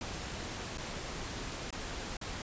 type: noise with dropouts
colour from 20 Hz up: pink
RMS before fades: -40 dBFS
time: 0.01-2.42 s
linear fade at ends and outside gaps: 2 ms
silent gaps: 0.774-0.781 / 1.706-1.726 / 2.169-2.213 s
effects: resampled to 16000 Hz